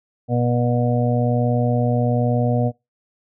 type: harmonic tone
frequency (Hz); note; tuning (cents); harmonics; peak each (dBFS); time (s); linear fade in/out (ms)
121.1; B2; -34; 1 / 2 / 4 / 5 / 6; -19 / -22 / -25 / -26 / -27; 0.28-2.72; 50
effects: noise-tail reverb RT60 0.2 s tail -21 dB re dry